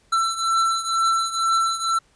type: beating tone pair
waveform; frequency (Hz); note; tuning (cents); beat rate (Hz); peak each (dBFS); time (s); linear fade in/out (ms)
square; 1339 / 1341.1; E6 / E6; +27 / +29; 2.1; -21 / -25; 0.12-1.99; 10
effects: pink hiss -60 dBFS RMS until 2.15 s + resampled to 22050 Hz